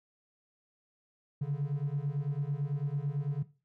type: beating tone pair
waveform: triangle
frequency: 138.59 / 147.59 Hz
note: C#3 / D3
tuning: 0 / +9 cents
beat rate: 9 Hz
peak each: -30 dBFS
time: 1.41-3.43 s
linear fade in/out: 10 ms
effects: noise-tail reverb RT60 0.3 s tail -17 dB re dry + tanh soft clip ceiling -24 dBFS